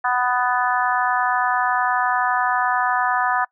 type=harmonic tone; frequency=248.4 Hz; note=B3; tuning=10 cents sharp; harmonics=3 / 4 / 5 / 6 / 7; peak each=-22 / -23 / -24 / -25 / -25 dBFS; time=0.04-3.45 s; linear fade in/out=10 ms; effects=noise-tail reverb RT60 0.1 s tail -23 dB re dry